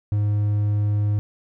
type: tone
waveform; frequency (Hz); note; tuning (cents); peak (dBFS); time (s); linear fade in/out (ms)
triangle; 103.83; G#2; 0; -16; 0.12-1.19; 0
effects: none